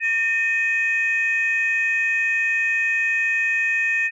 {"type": "tone pair together", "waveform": "sine", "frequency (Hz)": [1819.7, 2514], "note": ["A#6", "D#7"], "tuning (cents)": [-42, 17], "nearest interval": "tritone", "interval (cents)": 559, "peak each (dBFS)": -20, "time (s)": [0, 4.11], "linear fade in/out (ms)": 50, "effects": ["tanh soft clip ceiling -12 dBFS"]}